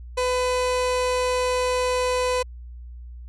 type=tone; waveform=30% pulse; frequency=502 Hz; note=B4; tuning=28 cents sharp; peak=-18 dBFS; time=0.17-2.43 s; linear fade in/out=10 ms; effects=added 60 Hz sine -36 dBFS peak until 3.28 s + resampled to 24000 Hz